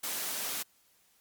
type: high-pass noise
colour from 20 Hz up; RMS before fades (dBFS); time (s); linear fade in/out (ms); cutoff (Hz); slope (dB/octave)
white; -35; 0.03-0.63; 10; 200; 12
effects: white hiss -67 dBFS RMS until 1.2 s + Opus 48 kbps